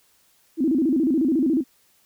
sine tone with vibrato, 289 Hz, D4, 28 cents flat, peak -17 dBFS, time 0.57-1.64 s, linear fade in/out 50 ms, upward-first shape square, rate 14 Hz, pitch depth 200 cents each way, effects white hiss -61 dBFS RMS until 2.05 s

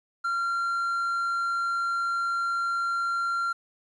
triangle tone, 1378 Hz, F6, 24 cents flat, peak -23 dBFS, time 0.24-3.53 s, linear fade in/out 10 ms, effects resampled to 24000 Hz + 10-bit

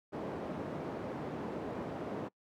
white band-pass noise, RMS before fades -40 dBFS, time 0.12-2.29 s, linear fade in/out 20 ms, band 140 to 520 Hz, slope 12 dB/octave, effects noise-tail reverb RT60 0.1 s tail -23 dB re dry

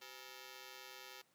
5% pulse ring-modulated tone, 447.3 Hz, A4, 28 cents sharp, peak -37 dBFS, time 0.01-1.22 s, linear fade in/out 10 ms, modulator 65.1 Hz, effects pink hiss -74 dBFS RMS until 1.34 s + high-pass 200 Hz 12 dB/octave

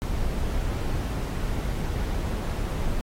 brown noise, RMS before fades -27 dBFS, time 0.02-3.01 s, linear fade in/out 0 ms, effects AAC 48 kbps

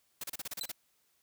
white noise bursts, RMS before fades -39 dBFS, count 9, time 0.21-0.718 s, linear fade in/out 5 ms, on 28 ms, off 32 ms
sawtooth tone with exponential decay, 4021 Hz, B7, 30 cents sharp, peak -28 dBFS, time 0.61-0.69 s, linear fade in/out 2 ms, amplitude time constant 17 ms
effects white hiss -73 dBFS RMS until 1.22 s

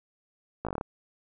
slowing click train, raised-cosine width 1 ms, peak -18 dBFS, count 8, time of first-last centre 0.65-0.811 s, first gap 17 ms, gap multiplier 1.1, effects none

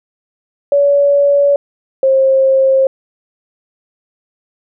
sine tone pair in turn, 568 / 533.5 Hz, C#5 / C5, +42 / +34 cents, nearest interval minor second, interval 108 cents, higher first, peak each -7 dBFS, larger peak neither, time 0.72-1.56 / 2.03-2.87 s, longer neither, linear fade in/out 2 ms, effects none

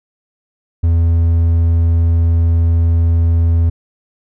triangle tone, 83.5 Hz, E2, 23 cents sharp, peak -7 dBFS, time 0.83-3.7 s, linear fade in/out 10 ms, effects none

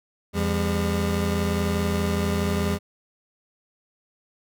25% pulse tone pair together, 84.82 / 201.6 Hz, E2 / G3, +50 / +49 cents, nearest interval octave + minor third, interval 1499 cents, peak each -21 dBFS, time 0.33-2.79 s, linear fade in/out 50 ms, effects none

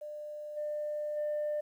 sine tone with level steps, 598 Hz, D5, 31 cents sharp, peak -39 / -32 / -29 dBFS, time 0.01-1.61 s, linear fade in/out 10 ms, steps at 0.56 / 1.16 s, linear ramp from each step 20 ms, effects tanh soft clip ceiling -28 dBFS + 11-bit

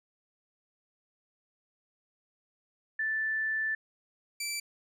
sine / 15% pulse tone pair in turn, 1760 / 2330 Hz, A6 / D7, 0 / -14 cents, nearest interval perfect fourth, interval 486 cents, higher second, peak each -28 / -26 dBFS, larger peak second, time 2.99-3.75 / 4.4-4.6 s, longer first, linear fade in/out 5 ms, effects none

